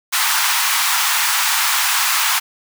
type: high-pass noise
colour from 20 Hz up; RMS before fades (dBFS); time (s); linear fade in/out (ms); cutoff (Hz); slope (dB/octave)
pink; -17; 0.12-2.4; 20; 870; 48
effects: none